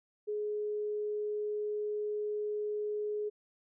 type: tone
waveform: sine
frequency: 419.9 Hz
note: G#4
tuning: 19 cents sharp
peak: -32 dBFS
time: 0.27-3.3 s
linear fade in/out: 20 ms
effects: none